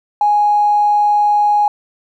triangle tone with tanh clipping, 830.6 Hz, G#5, in tune, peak -9 dBFS, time 0.21-1.68 s, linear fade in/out 2 ms, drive 2 dB, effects none

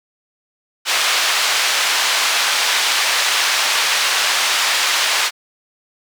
white band-pass noise, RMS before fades -17 dBFS, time 0.85-5.31 s, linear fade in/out 50 ms, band 860 to 4500 Hz, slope 12 dB/octave, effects none

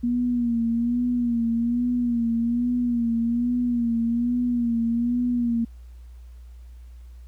sine tone with vibrato, 237.6 Hz, A#3, 33 cents sharp, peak -20 dBFS, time 0.03-5.65 s, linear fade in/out 10 ms, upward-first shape sine, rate 1.2 Hz, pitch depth 55 cents each way, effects added 60 Hz sine -40 dBFS peak until 7.27 s + pink hiss -64 dBFS RMS until 7.27 s

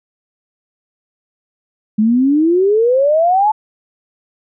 sine exponential sweep, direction up, 208.4 to 880 Hz, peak -9 dBFS, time 1.98-3.52 s, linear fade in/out 10 ms, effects none

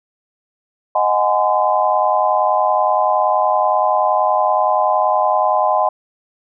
sine chord, Ab dominant seventh, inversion second, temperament equal with one note detuned, 622.3 / 740 / 830.6 / 1025.6 Hz, Eb5 / Gb5 / Ab5 / C6, 0 / 0 / 0 / -35 cents, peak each -18 dBFS, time 0.95-5.89 s, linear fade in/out 5 ms, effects none

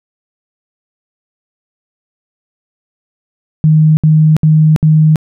sine tone bursts, 155.56 Hz, D#3, in tune, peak -4 dBFS, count 4, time 3.64-5.158 s, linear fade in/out 0 ms, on 330 ms, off 66 ms, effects none

